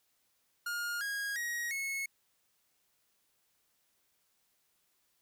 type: tone with pitch steps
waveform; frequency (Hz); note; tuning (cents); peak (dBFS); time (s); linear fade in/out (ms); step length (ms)
45% pulse; 1419 / 1639.4 / 1894.1 / 2188; F6 / G#6 / A#6 / C#7; +27 / -23 / +27 / -23; -34; 0.66-2.06; 5; 350
effects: white hiss -75 dBFS RMS until 5.21 s